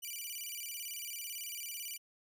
5% pulse tone with vibrato, 2637 Hz, E7, in tune, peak -32 dBFS, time 0.02-1.98 s, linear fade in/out 20 ms, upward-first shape square, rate 18 Hz, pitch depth 200 cents each way, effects none

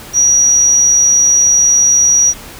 sine tone, 5780 Hz, F#8, 41 cents flat, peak -6 dBFS, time 0.13-2.34 s, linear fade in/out 50 ms, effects pink hiss -32 dBFS RMS until 2.59 s

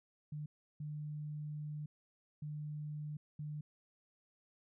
sine tone bursts at uneven times, 150 Hz, D3, 37 cents sharp, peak -40 dBFS, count 4, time 0.32-0.46 / 0.8-1.86 / 2.42-3.17 / 3.39-3.61 s, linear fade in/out 5 ms, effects none

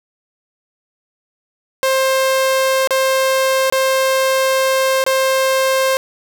sawtooth tone with dropouts, 529 Hz, C5, 19 cents sharp, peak -9 dBFS, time 1.83-5.97 s, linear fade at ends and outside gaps 0 ms, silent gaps 2.874-2.907 / 3.7-3.724 / 5.04-5.064 s, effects none

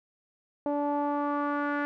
sawtooth tone with low-pass filter sweep, 289.6 Hz, D4, 24 cents flat, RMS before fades -29 dBFS, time 0.66-1.85 s, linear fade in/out 0 ms, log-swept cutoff 720 to 1600 Hz, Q 3.5, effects none

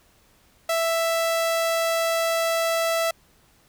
sawtooth tone, 661 Hz, E5, 5 cents sharp, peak -17 dBFS, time 0.69-3.11 s, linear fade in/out 5 ms, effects pink hiss -59 dBFS RMS until 3.68 s

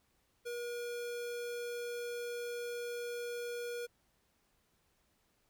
square tone, 479.1 Hz, A#4, 47 cents sharp, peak -39 dBFS, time 0.45-3.87 s, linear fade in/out 20 ms, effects pink hiss -75 dBFS RMS until 5.49 s

